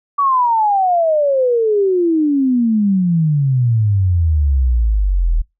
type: exponential sweep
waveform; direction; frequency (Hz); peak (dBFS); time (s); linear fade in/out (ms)
sine; down; 1151 to 38.48; -11; 0.18-5.42; 10
effects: noise-tail reverb RT60 0.2 s tail -24 dB re dry